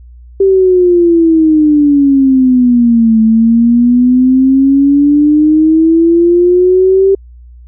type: exponential two-way sweep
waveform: sine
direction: down then up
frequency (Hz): 392 to 220 to 392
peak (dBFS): -4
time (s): 0.4-7.15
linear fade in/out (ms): 5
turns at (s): 3.21
effects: added 60 Hz sine -32 dBFS peak until 7.67 s